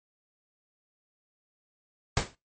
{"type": "noise with exponential decay", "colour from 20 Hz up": "pink", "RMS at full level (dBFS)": -23, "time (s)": [2.17, 2.35], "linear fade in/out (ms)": 0, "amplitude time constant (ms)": 38, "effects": ["noise-tail reverb RT60 0.2 s tail -19 dB re dry", "MP3 32 kbps"]}